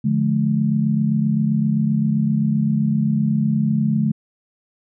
sine chord, D minor, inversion none, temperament equal with one note detuned, 146.83 / 174.61 / 214.4 Hz, D3 / F3 / A3, 0 / 0 / -45 cents, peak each -20 / -24 / -18 dBFS, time 0.04-4.12 s, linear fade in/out 10 ms, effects none

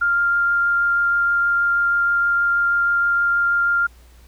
sine tone with vibrato, 1396.9 Hz, F6, in tune, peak -15 dBFS, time 0.01-3.87 s, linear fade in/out 10 ms, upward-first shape triangle, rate 6.3 Hz, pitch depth 8 cents each way, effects added 60 Hz sine -45 dBFS peak until 4.27 s + pink hiss -54 dBFS RMS until 4.27 s

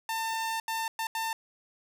sawtooth tone bursts at uneven times, 898 Hz, A5, 35 cents sharp, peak -26 dBFS, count 4, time 0.09-0.6 / 0.68-0.88 / 0.99-1.07 / 1.15-1.33 s, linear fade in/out 2 ms, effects none

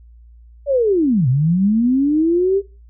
sine linear two-way sweep, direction down then up, 584 to 121.5 to 403 Hz, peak -12 dBFS, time 0.66-2.62 s, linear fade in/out 50 ms, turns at 1.28 s, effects noise-tail reverb RT60 0.3 s tail -19 dB re dry + added 58 Hz sine -41 dBFS peak until 2.89 s

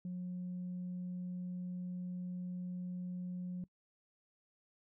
sine tone, 180 Hz, F#3, 47 cents flat, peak -37 dBFS, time 0.05-3.64 s, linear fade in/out 2 ms, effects noise-tail reverb RT60 0.1 s tail -23 dB re dry + tanh soft clip ceiling -36 dBFS

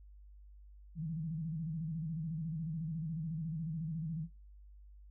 sine tone with vibrato, 160.5 Hz, E3, 46 cents flat, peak -36 dBFS, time 0.95-4.28 s, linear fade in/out 50 ms, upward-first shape square, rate 14 Hz, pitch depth 92 cents each way, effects noise-tail reverb RT60 0.3 s tail -20 dB re dry + added 50 Hz sine -53 dBFS peak until 5.1 s

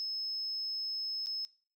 sine tone with dropouts, 5190 Hz, E8, 28 cents flat, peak -33 dBFS, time 0-1.45 s, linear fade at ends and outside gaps 0 ms, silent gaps 1.26-1.269 s, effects noise-tail reverb RT60 0.4 s tail -19 dB re dry + tanh soft clip ceiling -29 dBFS

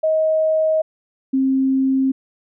sine tone pair in turn, 631 / 266 Hz, D#5 / C4, +24 / +29 cents, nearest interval octave + minor third, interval 1495 cents, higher first, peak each -14 dBFS, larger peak neither, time 0.03-0.82 / 1.33-2.12 s, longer neither, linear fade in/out 10 ms, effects none

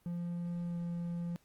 triangle tone with pitch glide, 173.1 to 171.9 Hz, F3 to F3, -15 to -27 cents, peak -33 dBFS, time 0.06-1.36 s, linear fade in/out 0 ms, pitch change -12 cents, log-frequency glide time 0.66-0.75 s, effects pink hiss -70 dBFS RMS until 1.44 s + Opus 32 kbps

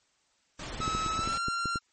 pink noise, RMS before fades -39 dBFS, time 0.59-1.38 s, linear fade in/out 5 ms
45% pulse tone with pitch glide, 1294 to 1378.9 Hz, E6 to F6, -32 to -22 cents, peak -29 dBFS, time 0.8-1.79 s, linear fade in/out 20 ms, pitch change +110 cents, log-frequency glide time 1.14-1.39 s
clicks, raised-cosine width 3 ms, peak -22 dBFS, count 9, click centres 0.803 / 0.879 / 0.95 / 1.063 / 1.192 / 1.275 / 1.484 / 1.657 / 1.758 s
effects white hiss -70 dBFS RMS until 1.92 s + MP3 32 kbps

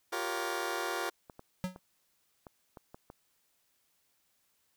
15% pulse chord, G half-diminished seventh, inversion third, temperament just, 352.8 / 392 / 470.4 / 564.5 Hz, F4 / G4 / Bb4 / Db5, +18 / 0 / +16 / +31 cents, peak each -31 / -33 / -33 / -35 dBFS, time 0.12-1.1 s, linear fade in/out 10 ms
clicks, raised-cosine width 1 ms, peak -33 dBFS, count 7, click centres 1.298 / 1.394 / 1.761 / 2.468 / 2.772 / 2.945 / 3.101 s
square tone with exponential decay, 183.9 Hz, F#3, 10 cents flat, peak -29 dBFS, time 1.64-1.79 s, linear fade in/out 0 ms, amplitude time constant 32 ms
effects white hiss -74 dBFS RMS until 4.76 s

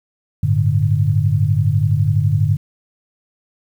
sine chord, G suspended second, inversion none, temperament equal, 98 / 110 / 146.83 Hz, G2 / A2 / D3, 0 / 0 / 0 cents, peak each -17 dBFS, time 0.43-2.57 s, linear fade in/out 5 ms, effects 8-bit

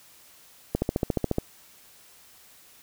click train, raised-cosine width 2 ms, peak -10 dBFS, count 10, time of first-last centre 0.75-1.384 s, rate 14.2 Hz, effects white hiss -54 dBFS RMS until 2.82 s

